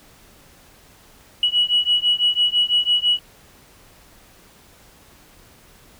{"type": "beating tone pair", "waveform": "sine", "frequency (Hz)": [2925, 2931], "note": ["F#7", "F#7"], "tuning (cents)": [-21, -17], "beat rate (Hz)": 6, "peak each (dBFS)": [-18, -18], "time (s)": [1.43, 3.19], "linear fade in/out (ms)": 2, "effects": ["tanh soft clip ceiling -8 dBFS", "pink hiss -50 dBFS RMS until 5.99 s"]}